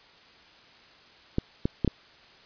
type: clicks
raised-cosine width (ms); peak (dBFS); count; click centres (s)
3; -11; 4; 1.384 / 1.655 / 1.847 / 1.877
effects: white hiss -54 dBFS RMS until 2.45 s + resampled to 11025 Hz